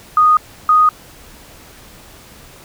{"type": "tone pair in turn", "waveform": "sine", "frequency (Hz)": [1237, 1242.6], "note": ["D#6", "D#6"], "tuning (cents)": [-10, -3], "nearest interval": "unison", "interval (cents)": 7, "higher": "second", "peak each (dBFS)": -7, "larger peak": "neither", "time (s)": [[0.17, 0.37], [0.69, 0.89]], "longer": "neither", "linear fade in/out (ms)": 2, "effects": ["pink hiss -41 dBFS RMS until 2.64 s"]}